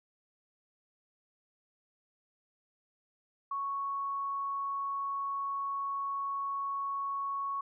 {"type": "tone", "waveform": "sine", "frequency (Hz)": 1108.7, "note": "C#6", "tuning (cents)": 0, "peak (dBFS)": -32, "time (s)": [3.51, 7.61], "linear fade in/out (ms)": 5, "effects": []}